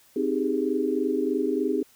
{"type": "chord", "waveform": "sine", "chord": "Ab major seventh", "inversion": "first", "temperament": "equal", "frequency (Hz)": [261.6, 311.1, 392, 415.3], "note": ["C4", "Eb4", "G4", "Ab4"], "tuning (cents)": [0, 0, 0, 0], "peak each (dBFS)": -28, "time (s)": [0.16, 1.83], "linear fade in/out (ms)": 5, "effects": ["white hiss -58 dBFS RMS until 1.95 s"]}